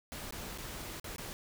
pink noise with dropouts, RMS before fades -43 dBFS, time 0.12-1.33 s, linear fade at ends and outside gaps 0 ms, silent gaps 0.308-0.324 / 0.577-0.584 / 0.998-1.043 / 1.161-1.182 s, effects none

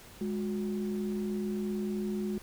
sine tone pair together, 207.7 / 363.6 Hz, G#3 / F#4, 0 / -30 cents, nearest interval minor seventh, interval 970 cents, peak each -31 / -35 dBFS, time 0.21-2.38 s, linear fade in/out 2 ms, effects tanh soft clip ceiling -23 dBFS + pink hiss -52 dBFS RMS until 2.42 s

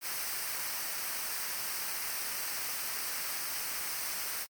white noise with comb filter, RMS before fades -36 dBFS, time 0.01-4.47 s, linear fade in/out 50 ms, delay 0.28 ms, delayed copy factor -0.6, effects MP3 96 kbps

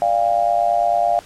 sine tone with amplitude modulation, 696 Hz, F5, 6 cents flat, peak -10 dBFS, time 0.02-1.19 s, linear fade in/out 0 ms, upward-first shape sine, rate 109 Hz, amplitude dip 95%, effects pink hiss -43 dBFS RMS until 1.25 s + low-pass 10000 Hz 12 dB/octave

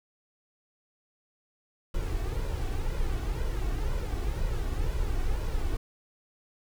brown noise with flanger, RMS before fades -29 dBFS, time 1.94-5.77 s, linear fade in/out 5 ms, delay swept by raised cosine 2 to 2.71 ms, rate 2 Hz, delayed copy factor +0.6, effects none

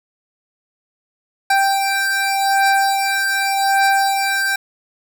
25% pulse beating tone pair, 784 / 784.85 Hz, G5 / G5, 0 / +2 cents, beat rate 0.85 Hz, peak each -13 / -15 dBFS, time 1.5-4.56 s, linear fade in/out 5 ms, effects none

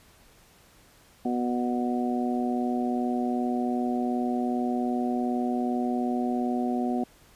harmonic tone, 122.6 Hz, B2, 12 cents flat, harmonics 2 / 3 / 4 / 5 / 6, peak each -26 / -33 / -40 / -38 / -32 dBFS, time 1.25-7.04 s, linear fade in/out 5 ms, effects pink hiss -57 dBFS RMS until 7.35 s + resampled to 32000 Hz

